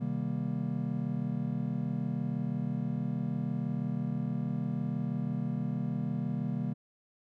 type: chord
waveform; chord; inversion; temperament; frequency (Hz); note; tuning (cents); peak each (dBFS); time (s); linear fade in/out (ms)
triangle; C minor seventh; none; just; 130.81 / 156.98 / 196.22 / 235.5; C3 / Eb3 / G3 / Bb3; 0 / +16 / +2 / +18; -34; 0-6.74; 20
effects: none